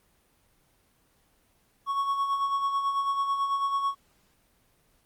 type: tone with tremolo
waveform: triangle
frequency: 1108.7 Hz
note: C#6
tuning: in tune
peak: -21 dBFS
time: 1.86-3.95 s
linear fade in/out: 50 ms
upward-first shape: sine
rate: 9.1 Hz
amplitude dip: 50%
effects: pink hiss -66 dBFS RMS until 5.05 s + Opus 24 kbps